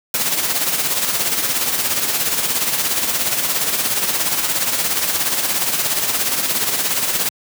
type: noise with tremolo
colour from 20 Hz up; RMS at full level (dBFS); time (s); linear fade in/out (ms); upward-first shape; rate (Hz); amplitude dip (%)
white; -17; 0.14-7.29; 2; sine; 17; 50
effects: high-pass 100 Hz 12 dB/octave